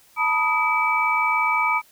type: tone cluster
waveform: sine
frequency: 887 / 967 / 1250 / 2303 Hz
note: A5 / B5 / D#6 / D7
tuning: +14 / -37 / +8 / -34 cents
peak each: -26 / -24 / -23 / -22 dBFS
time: 0.16-1.82 s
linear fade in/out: 50 ms
effects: white hiss -55 dBFS RMS until 1.91 s